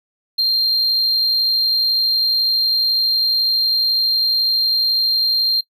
triangle tone with amplitude modulation, 4186 Hz, C8, in tune, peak -10 dBFS, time 0.38-5.61 s, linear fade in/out 10 ms, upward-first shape sine, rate 112 Hz, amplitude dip 35%, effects noise-tail reverb RT60 0.1 s tail -21 dB re dry + tanh soft clip ceiling -9 dBFS

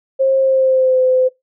sine tone with pitch glide, 534 to 513.1 Hz, C5 to C5, +35 to -34 cents, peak -10 dBFS, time 0.19-1.29 s, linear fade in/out 20 ms, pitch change -69 cents, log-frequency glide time 0.39-1 s, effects noise-tail reverb RT60 0.2 s tail -22 dB re dry

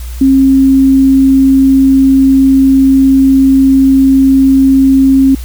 sine tone, 268.3 Hz, C4, 44 cents sharp, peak -3 dBFS, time 0.21-5.35 s, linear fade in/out 5 ms, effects added 60 Hz sine -19 dBFS peak until 5.44 s + white hiss -34 dBFS RMS until 5.44 s

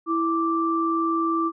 sine tone pair together, 329.6 / 1172.4 Hz, E4 / D6, 0 / -3 cents, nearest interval octave + minor seventh, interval 2197 cents, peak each -23 dBFS, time 0.06-1.52 s, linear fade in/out 50 ms, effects none

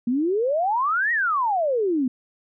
sine exponential two-way sweep, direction up then down, 230.3 to 1932 to 242.5 Hz, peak -19 dBFS, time 0.07-2.08 s, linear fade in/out 5 ms, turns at 1.12 s, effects none

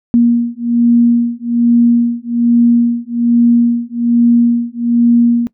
sine beating tone pair, 236.1 / 237.3 Hz, A#3 / A#3, +22 / +31 cents, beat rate 1.2 Hz, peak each -11 dBFS, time 0.14-5.47 s, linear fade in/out 0 ms, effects noise-tail reverb RT60 0.1 s tail -21 dB re dry

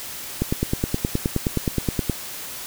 click train, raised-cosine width 3 ms, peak -7 dBFS, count 17, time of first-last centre 0.42-2.097 s, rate 9.54 Hz, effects white hiss -34 dBFS RMS until 2.66 s

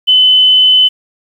sine tone, 3026 Hz, F#7, 38 cents sharp, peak -4 dBFS, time 0.07-0.89 s, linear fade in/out 20 ms, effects 7-bit

